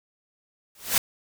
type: noise with exponential growth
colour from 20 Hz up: white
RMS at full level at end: -17 dBFS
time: 0.75-0.98 s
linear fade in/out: 2 ms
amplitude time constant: 49 ms
effects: none